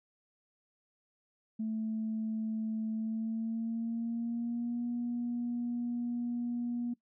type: tone with pitch glide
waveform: sine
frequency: 220 to 239.9 Hz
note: A3 to A#3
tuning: 0 to +50 cents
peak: -31 dBFS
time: 1.59-6.94 s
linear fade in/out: 10 ms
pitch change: +150 cents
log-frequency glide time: 2.92-4.86 s
effects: noise-tail reverb RT60 0.1 s tail -20 dB re dry + tanh soft clip ceiling -27 dBFS